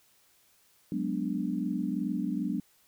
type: chord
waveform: sine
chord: G# half-diminished seventh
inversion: third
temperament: equal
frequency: 185 / 207.7 / 246.9 / 293.7 Hz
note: F#3 / G#3 / B3 / D4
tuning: 0 / 0 / 0 / 0 cents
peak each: -34 dBFS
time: 0.92-2.6 s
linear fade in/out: 2 ms
effects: white hiss -65 dBFS RMS until 2.87 s